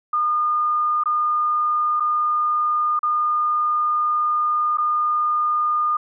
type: tone with dropouts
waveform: sine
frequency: 1217 Hz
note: D#6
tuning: 39 cents flat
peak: -17 dBFS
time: 0.13-5.97 s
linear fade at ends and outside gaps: 5 ms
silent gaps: 1.037-1.057 / 1.999-2.004 / 2.992-3.03 / 4.773-4.782 s
effects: none